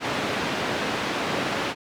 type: band-pass noise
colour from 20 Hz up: pink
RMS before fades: -27 dBFS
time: 0-1.75 s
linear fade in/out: 50 ms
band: 210 to 3400 Hz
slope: 12 dB/octave
effects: none